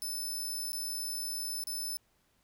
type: tone with dropouts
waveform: 15% pulse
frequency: 5274 Hz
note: E8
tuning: in tune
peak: -29 dBFS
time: 0.02-1.97 s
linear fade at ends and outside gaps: 0 ms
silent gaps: 0.72-0.731 / 1.638-1.671 s
effects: pink hiss -72 dBFS RMS until 2.43 s